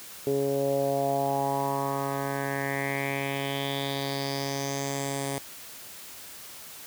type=tone with low-pass filter sweep; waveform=10% pulse; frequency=138.4 Hz; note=C#3; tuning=2 cents flat; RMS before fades=-29 dBFS; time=0.27-5.38 s; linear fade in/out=0 ms; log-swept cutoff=420 to 9500 Hz; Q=4.3; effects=white hiss -44 dBFS RMS until 6.86 s + high-pass 60 Hz 12 dB/octave